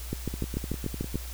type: two click trains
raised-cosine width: 3 ms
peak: -16 / -21 dBFS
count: 8 / 9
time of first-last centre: 0.13-1.156 / 0.34-1.144 s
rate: 6.82 / 9.95 Hz
effects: added 60 Hz sine -36 dBFS peak until 1.33 s + white hiss -44 dBFS RMS until 1.33 s